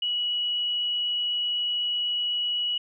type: tone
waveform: sine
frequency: 2927 Hz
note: F#7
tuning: 19 cents flat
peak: -24 dBFS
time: 0.02-2.78 s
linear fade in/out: 5 ms
effects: none